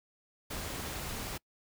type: noise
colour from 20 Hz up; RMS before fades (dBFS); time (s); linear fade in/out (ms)
pink; -39; 0.5-1.38; 10
effects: noise-tail reverb RT60 0.1 s tail -25 dB re dry